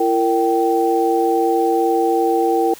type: tone cluster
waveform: sine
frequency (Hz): 337.9 / 460.4 / 777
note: E4 / A#4 / G5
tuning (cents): +43 / -22 / -16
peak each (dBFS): -18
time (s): 0-2.74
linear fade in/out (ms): 5
effects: white hiss -41 dBFS RMS until 2.79 s